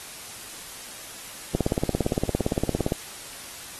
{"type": "click train", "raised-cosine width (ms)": 2, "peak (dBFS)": -9, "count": 25, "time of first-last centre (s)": [1.55, 2.921], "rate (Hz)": 17.5, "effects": ["white hiss -40 dBFS RMS until 3.79 s", "AAC 32 kbps"]}